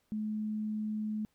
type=tone; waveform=sine; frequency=214.2 Hz; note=A3; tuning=46 cents flat; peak=-32 dBFS; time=0.12-1.25 s; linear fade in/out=0 ms; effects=pink hiss -75 dBFS RMS until 1.34 s